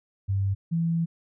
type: tone pair in turn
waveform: sine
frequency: 98 / 166.49 Hz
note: G2 / E3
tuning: 0 / +18 cents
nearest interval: major sixth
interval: 918 cents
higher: second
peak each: -22 dBFS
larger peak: neither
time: 0.28-0.55 / 0.71-1.06 s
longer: second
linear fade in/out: 20 ms
effects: none